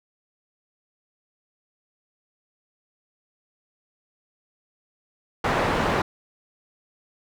white low-pass noise, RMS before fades -23 dBFS, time 5.44-6.02 s, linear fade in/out 5 ms, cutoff 1200 Hz, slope 12 dB/octave, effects none

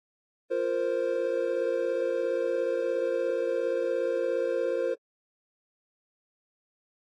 triangle chord, F suspended fourth, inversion none, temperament equal, 349.2 / 466.2 / 523.3 Hz, F4 / Bb4 / C5, 0 / 0 / 0 cents, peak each -31 / -28 / -26 dBFS, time 0.5-4.95 s, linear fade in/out 20 ms, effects AAC 32 kbps

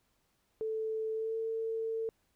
sine tone with pitch glide, 440 to 448.7 Hz, A4 to A4, 0 to +34 cents, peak -32 dBFS, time 0.61-2.09 s, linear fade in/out 0 ms, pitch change +34 cents, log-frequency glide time 1.13-1.37 s, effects pink hiss -75 dBFS RMS until 2.35 s

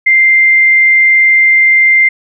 sine tone, 2093 Hz, C7, in tune, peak -4 dBFS, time 0.06-2.09 s, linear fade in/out 10 ms, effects none

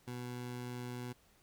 20% pulse tone, 123.2 Hz, B2, 4 cents flat, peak -36 dBFS, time 0.07-1.13 s, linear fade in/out 10 ms, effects pink hiss -68 dBFS RMS until 1.42 s

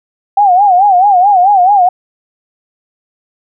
sine tone with vibrato, 767 Hz, G5, 38 cents flat, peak -4 dBFS, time 0.37-1.89 s, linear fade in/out 5 ms, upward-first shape sine, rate 4.6 Hz, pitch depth 140 cents each way, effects none

